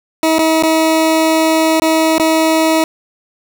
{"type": "tone with dropouts", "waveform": "20% pulse", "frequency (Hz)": 320, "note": "D#4", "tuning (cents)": 49, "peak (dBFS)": -5, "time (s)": [0.23, 2.84], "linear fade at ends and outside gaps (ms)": 1, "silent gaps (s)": [[0.384, 0.39], [0.625, 0.634], [1.799, 1.82], [2.181, 2.198]], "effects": ["7-bit"]}